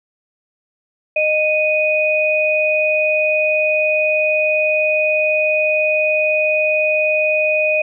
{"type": "tone pair together", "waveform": "sine", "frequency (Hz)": [615.8, 2486], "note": ["D#5", "D#7"], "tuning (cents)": [-18, -2], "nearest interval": "2 octaves", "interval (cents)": 2416, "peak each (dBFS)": -16, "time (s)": [1.16, 7.82], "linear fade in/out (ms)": 5, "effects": []}